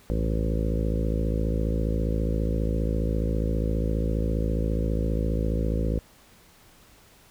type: harmonic tone with a mistuned harmonic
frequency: 54.8 Hz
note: A1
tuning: 6 cents flat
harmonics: 1 / 2 / 3 / 4 / 5 / 6 / 7 / 8 / 9 / 10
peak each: -25 / -33 / -31 / -34 / -35 / -37 / -38 / -39 / -35 / -40 dBFS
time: 0.1-5.99 s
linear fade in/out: 0 ms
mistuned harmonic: 1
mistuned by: +120 cents
effects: pink hiss -55 dBFS RMS until 7.3 s